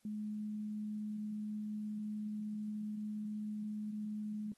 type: tone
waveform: sine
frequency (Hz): 211.7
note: G#3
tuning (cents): +33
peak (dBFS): -38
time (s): 0.05-4.52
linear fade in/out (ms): 2
effects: white hiss -74 dBFS RMS until 4.57 s + AAC 32 kbps